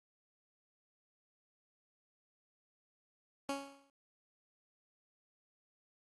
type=tone with exponential decay; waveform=15% pulse; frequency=277.2 Hz; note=C#4; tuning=in tune; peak=-27 dBFS; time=3.49-3.9 s; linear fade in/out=2 ms; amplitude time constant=89 ms; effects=AAC 32 kbps